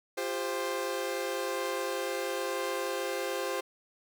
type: chord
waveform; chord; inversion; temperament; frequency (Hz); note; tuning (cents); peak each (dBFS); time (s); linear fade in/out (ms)
sawtooth; F suspended second; none; equal with one note detuned; 349.2 / 399.1 / 523.3; F4 / G4 / C5; 0 / +31 / 0; -34 / -32 / -30; 0.17-3.61; 10
effects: none